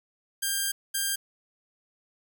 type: tone bursts at uneven times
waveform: 5% pulse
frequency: 1596 Hz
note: G6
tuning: 31 cents sharp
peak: -15 dBFS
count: 2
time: 0.42-0.72 / 0.94-1.16 s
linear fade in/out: 10 ms
effects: none